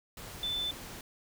sine tone in noise, 3520 Hz, A7, in tune, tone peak -31 dBFS, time 0.43-0.71 s, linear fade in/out 2 ms, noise pink, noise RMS -45 dBFS, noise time 0.17-1.01 s, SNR +11 dB, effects none

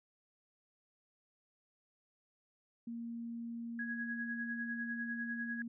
sine tone, 233.1 Hz, A#3, in tune, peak -40 dBFS, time 2.87-5.68 s, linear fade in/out 5 ms
sine tone with tremolo, 1661.2 Hz, G#6, in tune, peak -37 dBFS, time 3.79-5.62 s, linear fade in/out 2 ms, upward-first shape sine, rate 10 Hz, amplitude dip 60%
effects none

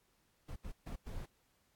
brown noise bursts at uneven times, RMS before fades -43 dBFS, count 4, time 0.48-0.56 / 0.64-0.72 / 0.86-0.96 / 1.06-1.26 s, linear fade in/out 10 ms, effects pink hiss -75 dBFS RMS until 1.75 s + AAC 64 kbps

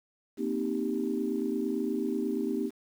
sine chord, C minor seventh, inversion third, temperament equal, 233.1 / 261.6 / 311.1 / 392 Hz, Bb3 / C4 / Eb4 / G4, 0 / 0 / 0 / 0 cents, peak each -33 dBFS, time 0.37-2.71 s, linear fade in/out 50 ms, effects tanh soft clip ceiling -17 dBFS + 9-bit

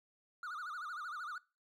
triangle tone with vibrato, 1318.5 Hz, E6, in tune, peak -39 dBFS, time 0.43-1.38 s, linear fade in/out 2 ms, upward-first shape sine, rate 13 Hz, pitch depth 200 cents each way, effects noise-tail reverb RT60 0.3 s tail -21 dB re dry

